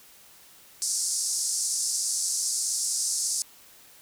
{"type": "band-pass noise", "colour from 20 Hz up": "white", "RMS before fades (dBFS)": -28, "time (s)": [0.82, 3.42], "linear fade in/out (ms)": 0, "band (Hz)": [4900, 9800], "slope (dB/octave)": 48, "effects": ["white hiss -53 dBFS RMS until 4.01 s"]}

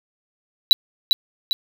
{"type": "tone with echo", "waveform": "triangle", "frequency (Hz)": 3937, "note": "B7", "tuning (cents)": -6, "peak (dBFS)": -4, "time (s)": [0.71, 0.73], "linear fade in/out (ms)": 0, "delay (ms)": 400, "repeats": 2, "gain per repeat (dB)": -6, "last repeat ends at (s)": 1.53, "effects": []}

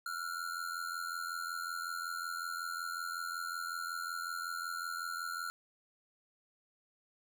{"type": "ring-modulated tone", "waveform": "square", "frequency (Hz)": 1396.9, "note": "F6", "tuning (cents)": 0, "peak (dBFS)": -35, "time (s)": [0.06, 5.5], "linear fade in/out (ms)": 0, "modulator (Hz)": 42.7, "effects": []}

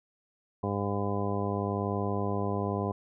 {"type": "harmonic tone", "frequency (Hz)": 100.9, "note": "G#2", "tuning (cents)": -49, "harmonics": [1, 2, 3, 4, 5, 6, 7, 8, 10], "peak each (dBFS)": [-33, -34, -38, -35, -38, -41, -38, -42, -38], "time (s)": [0.63, 2.92], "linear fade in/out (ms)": 5, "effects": []}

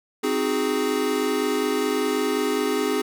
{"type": "chord", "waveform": "square", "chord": "Ab dominant seventh", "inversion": "first", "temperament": "equal", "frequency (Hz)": [261.6, 311.1, 370, 415.3], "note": ["C4", "Eb4", "Gb4", "Ab4"], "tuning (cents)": [0, 0, 0, 0], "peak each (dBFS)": [-28, -29, -30, -25], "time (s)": [0.23, 3.02], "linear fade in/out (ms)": 10, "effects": []}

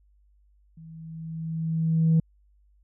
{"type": "tone with level ramp", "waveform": "sine", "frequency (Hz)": 161.8, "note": "E3", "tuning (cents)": -32, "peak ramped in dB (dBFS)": [-43, -14], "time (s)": [0.77, 2.2], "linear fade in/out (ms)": 5, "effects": ["tanh soft clip ceiling -14 dBFS", "added 50 Hz sine -58 dBFS peak until 2.83 s"]}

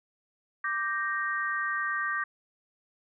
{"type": "chord", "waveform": "sine", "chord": "G minor", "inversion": "second", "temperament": "equal", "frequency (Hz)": [1174.7, 1568, 1864.7], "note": ["D6", "G6", "Bb6"], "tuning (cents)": [0, 0, 0], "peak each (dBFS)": -32, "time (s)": [0.64, 2.24], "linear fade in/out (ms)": 5, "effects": []}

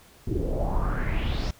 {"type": "noise with low-pass filter sweep", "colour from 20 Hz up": "brown", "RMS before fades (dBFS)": -26, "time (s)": [0.27, 1.51], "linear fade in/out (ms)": 5, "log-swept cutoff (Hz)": [290, 5600], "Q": 4, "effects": ["pink hiss -54 dBFS RMS until 1.59 s"]}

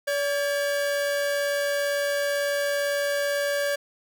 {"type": "tone pair together", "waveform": "45% pulse", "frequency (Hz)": [571.3, 1616], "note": ["D5", "G#6"], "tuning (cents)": [-48, -48], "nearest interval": "octave + tritone", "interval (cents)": 1800, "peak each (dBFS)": [-24, -31], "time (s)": [0.07, 3.76], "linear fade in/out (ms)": 10, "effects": []}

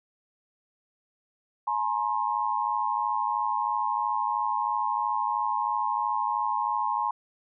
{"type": "tone cluster", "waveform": "sine", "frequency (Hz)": [850, 953, 1066], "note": ["G#5", "A#5", "C6"], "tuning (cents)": [40, 38, 32], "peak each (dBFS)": -29, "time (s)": [1.67, 7.11], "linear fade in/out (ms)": 5, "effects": []}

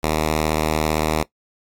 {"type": "tone with vibrato", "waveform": "5% pulse", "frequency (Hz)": 77.78, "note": "D#2", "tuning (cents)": 0, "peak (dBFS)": -7, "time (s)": [0.03, 1.23], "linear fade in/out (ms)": 5, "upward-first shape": "sine", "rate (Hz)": 15, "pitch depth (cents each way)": 14, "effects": ["noise-tail reverb RT60 0.1 s tail -20 dB re dry", "AAC 64 kbps"]}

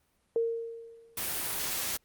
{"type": "tone with exponential decay", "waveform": "sine", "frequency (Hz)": 460, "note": "A#4", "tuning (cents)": -23, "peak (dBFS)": -23, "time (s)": [0.36, 1.28], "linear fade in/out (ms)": 1, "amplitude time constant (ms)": 200}
{"type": "noise", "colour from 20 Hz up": "white", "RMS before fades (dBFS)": -33, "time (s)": [1.17, 1.97], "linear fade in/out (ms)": 5}
{"effects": ["pink hiss -72 dBFS RMS until 2.04 s", "Opus 32 kbps"]}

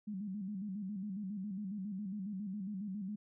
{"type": "tone with vibrato", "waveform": "sine", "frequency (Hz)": 198.7, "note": "G3", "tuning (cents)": 24, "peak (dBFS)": -38, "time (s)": [0.07, 3.16], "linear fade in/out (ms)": 10, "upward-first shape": "square", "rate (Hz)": 7.3, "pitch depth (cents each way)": 97, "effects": []}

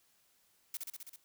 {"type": "noise with echo", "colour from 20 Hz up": "blue", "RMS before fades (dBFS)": -39, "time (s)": [0.74, 0.77], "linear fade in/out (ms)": 2, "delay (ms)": 65, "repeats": 6, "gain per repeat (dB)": -2, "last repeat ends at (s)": 1.16, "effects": ["white hiss -71 dBFS RMS until 1.24 s"]}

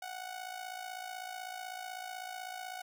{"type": "tone with amplitude modulation", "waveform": "sawtooth", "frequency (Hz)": 740, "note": "F#5", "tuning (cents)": 0, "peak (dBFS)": -34, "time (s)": [0.02, 2.82], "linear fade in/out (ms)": 5, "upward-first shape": "sine", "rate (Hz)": 56, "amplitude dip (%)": 70, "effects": []}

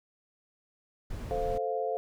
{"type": "noise", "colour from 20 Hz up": "brown", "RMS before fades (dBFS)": -37, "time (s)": [1.1, 1.58], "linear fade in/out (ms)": 5}
{"type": "chord", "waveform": "sine", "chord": "F major", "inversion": "first", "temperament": "equal", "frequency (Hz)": [440, 523.3, 698.5], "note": ["A4", "C5", "F5"], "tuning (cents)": [0, 0, 0], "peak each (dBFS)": -33, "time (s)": [1.31, 1.97], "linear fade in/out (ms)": 0}
{"effects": []}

